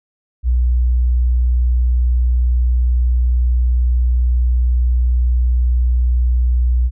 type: tone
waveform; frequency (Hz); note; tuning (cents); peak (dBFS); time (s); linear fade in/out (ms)
sine; 61.1; B1; -18; -11; 0.43-6.91; 50
effects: none